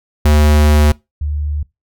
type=tone pair in turn; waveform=square / sine; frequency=74.9 / 73.95 Hz; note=D2 / D2; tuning=+35 / +13 cents; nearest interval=unison; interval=22 cents; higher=first; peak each=-8 / -16 dBFS; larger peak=first; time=0.25-0.92 / 1.21-1.63 s; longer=first; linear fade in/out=5 ms; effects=noise-tail reverb RT60 0.2 s tail -22 dB re dry